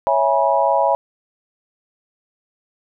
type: chord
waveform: sine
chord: C# minor seventh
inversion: none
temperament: equal with one note detuned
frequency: 554.4 / 659.3 / 830.6 / 969.7 Hz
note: C#5 / E5 / G#5 / B5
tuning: 0 / 0 / 0 / -32 cents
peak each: -19 dBFS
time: 0.07-0.95 s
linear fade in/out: 0 ms
effects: none